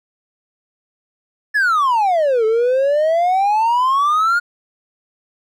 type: exponential two-way sweep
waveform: triangle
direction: down then up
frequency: 1760 to 431.8 to 1444 Hz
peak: -10 dBFS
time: 1.54-4.4 s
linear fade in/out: 20 ms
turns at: 2.45 s
effects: tanh soft clip ceiling -6 dBFS